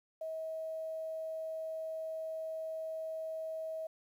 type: tone with quantisation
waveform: sine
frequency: 640 Hz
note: D#5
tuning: 49 cents sharp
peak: -37 dBFS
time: 0.21-3.87 s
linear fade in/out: 5 ms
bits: 11
effects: none

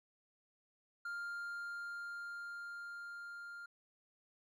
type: tone with level ramp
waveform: triangle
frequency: 1400 Hz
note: F6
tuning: 4 cents sharp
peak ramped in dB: -38 to -45 dBFS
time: 1.05-3.66 s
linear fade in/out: 5 ms
effects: none

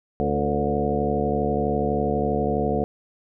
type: harmonic tone with a mistuned harmonic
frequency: 72.2 Hz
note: D2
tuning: 29 cents flat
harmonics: 1 / 2 / 3 / 4 / 5 / 6 / 7 / 8 / 10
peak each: -31 / -30 / -27 / -31 / -33 / -26 / -30 / -31 / -28 dBFS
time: 0.2-2.84 s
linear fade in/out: 0 ms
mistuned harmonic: 6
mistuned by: +35 cents
effects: none

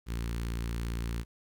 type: tone with notch filter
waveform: sawtooth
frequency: 57.6 Hz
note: A#1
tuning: 20 cents flat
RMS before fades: -34 dBFS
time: 0.06-1.25 s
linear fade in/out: 50 ms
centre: 660 Hz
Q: 0.83
effects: 11-bit

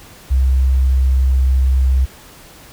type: tone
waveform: sine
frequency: 65.41 Hz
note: C2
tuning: in tune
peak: -10 dBFS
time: 0.3-2.06 s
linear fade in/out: 20 ms
effects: pink hiss -41 dBFS RMS until 2.72 s

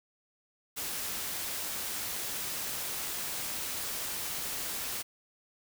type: noise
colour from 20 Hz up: white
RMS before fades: -36 dBFS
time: 0.76-5.03 s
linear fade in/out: 20 ms
effects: none

